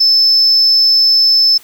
sine tone, 5260 Hz, E8, 5 cents flat, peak -5 dBFS, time 0-1.58 s, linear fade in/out 10 ms, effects tanh soft clip ceiling -4 dBFS + white hiss -42 dBFS RMS until 1.63 s

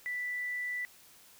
sine tone, 1975.5 Hz, B6, in tune, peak -33 dBFS, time 0.06-0.85 s, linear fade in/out 0 ms, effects white hiss -58 dBFS RMS until 1.39 s

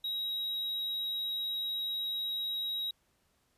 triangle tone, 3827 Hz, A#7, 45 cents sharp, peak -31 dBFS, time 0.04-2.91 s, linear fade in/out 5 ms, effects pink hiss -73 dBFS RMS until 3.57 s + resampled to 32000 Hz

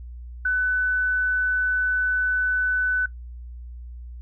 sine tone, 1500 Hz, F#6, 23 cents sharp, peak -19 dBFS, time 0.45-3.06 s, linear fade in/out 5 ms, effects noise-tail reverb RT60 0.1 s tail -19 dB re dry + added 60 Hz sine -35 dBFS peak until 4.21 s

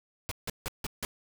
pink noise bursts, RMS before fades -34 dBFS, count 5, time 0.29-1.05 s, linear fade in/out 0 ms, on 24 ms, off 160 ms, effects none

